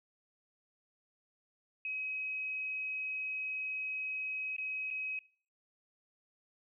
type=tone with dropouts; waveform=sine; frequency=2541 Hz; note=D#7; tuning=36 cents sharp; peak=-35 dBFS; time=1.85-5.19 s; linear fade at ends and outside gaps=2 ms; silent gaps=4.565-4.582 / 4.904-4.909 s; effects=noise-tail reverb RT60 0.4 s tail -20 dB re dry